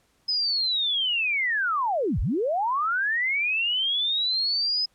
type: linear two-way sweep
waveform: sine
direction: down then up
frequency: 5100 to 32.06 to 5100 Hz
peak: -22 dBFS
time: 0.28-4.86 s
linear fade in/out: 10 ms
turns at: 2.2 s
effects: pink hiss -66 dBFS RMS until 4.94 s + low-pass 12000 Hz 12 dB/octave